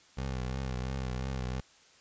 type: tone with vibrato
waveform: 20% pulse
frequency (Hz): 64.5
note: C2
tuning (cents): -24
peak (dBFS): -28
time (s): 0.17-1.61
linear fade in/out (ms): 10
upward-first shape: triangle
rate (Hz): 2.9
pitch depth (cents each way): 75
effects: white hiss -60 dBFS RMS until 2 s + resampled to 16000 Hz